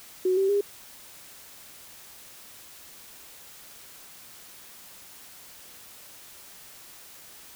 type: tone with pitch steps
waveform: sine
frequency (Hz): 370 / 387.1 / 404.9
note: F#4 / G4 / G#4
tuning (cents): 0 / -22 / -44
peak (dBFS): -20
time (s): 0.25-0.61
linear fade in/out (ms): 5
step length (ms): 120
effects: white hiss -48 dBFS RMS until 7.55 s